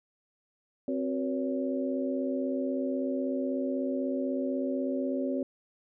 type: tone cluster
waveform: sine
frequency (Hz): 263.6 / 371.8 / 487.8 / 564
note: C4 / F#4 / B4 / C#5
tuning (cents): +13 / +8 / -21 / +30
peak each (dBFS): -30 / -36 / -39 / -34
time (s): 0.88-5.43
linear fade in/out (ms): 2
effects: none